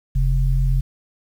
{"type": "tone pair together", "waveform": "sine", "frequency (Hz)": [42.92, 133], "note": ["F1", "C3"], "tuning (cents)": [-29, 29], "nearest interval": "octave + minor sixth", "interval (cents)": 1958, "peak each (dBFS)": [-16, -20], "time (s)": [0.15, 0.81], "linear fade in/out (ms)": 10, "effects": ["8-bit"]}